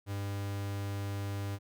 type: tone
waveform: 45% pulse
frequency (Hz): 100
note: G2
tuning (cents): +35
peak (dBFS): -34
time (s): 0.06-1.59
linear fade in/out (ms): 50
effects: none